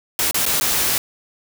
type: noise with dropouts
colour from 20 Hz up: white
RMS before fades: -19 dBFS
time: 0.19-0.98 s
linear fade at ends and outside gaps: 1 ms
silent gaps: 0.311-0.344 / 0.454-0.463 / 0.6-0.61 s
effects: none